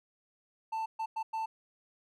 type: tone bursts at uneven times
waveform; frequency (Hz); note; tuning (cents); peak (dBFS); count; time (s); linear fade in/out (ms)
triangle; 888; A5; +16; -30; 4; 0.72-0.86 / 0.99-1.06 / 1.16-1.23 / 1.33-1.46; 10
effects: none